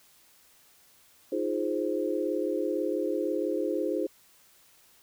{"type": "chord", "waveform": "sine", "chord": "F minor seventh", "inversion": "third", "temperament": "equal", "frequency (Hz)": [311.1, 349.2, 415.3, 523.3], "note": ["Eb4", "F4", "Ab4", "C5"], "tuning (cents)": [0, 0, 0, 0], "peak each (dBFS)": -32, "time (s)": [1.32, 4.07], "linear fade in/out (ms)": 5, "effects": ["white hiss -60 dBFS RMS until 5.02 s"]}